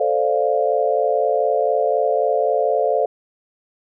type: chord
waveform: sine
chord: D minor seventh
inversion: second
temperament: equal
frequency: 440 / 523.3 / 587.3 / 698.5 Hz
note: A4 / C5 / D5 / F5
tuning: 0 / 0 / 0 / 0 cents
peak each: -21 dBFS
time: 0-3.06 s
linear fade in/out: 5 ms
effects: none